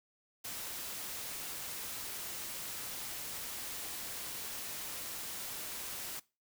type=noise; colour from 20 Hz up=white; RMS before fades=-42 dBFS; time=0.44-6.2 s; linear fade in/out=10 ms; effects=noise-tail reverb RT60 0.3 s tail -22 dB re dry